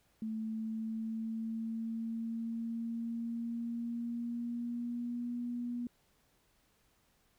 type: tone with pitch glide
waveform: sine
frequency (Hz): 220 to 241.3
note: A3 to B3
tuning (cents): 0 to -40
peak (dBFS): -35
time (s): 0.22-5.87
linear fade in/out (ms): 2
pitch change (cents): +160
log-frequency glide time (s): 0.36-5.37
effects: pink hiss -72 dBFS RMS until 7.38 s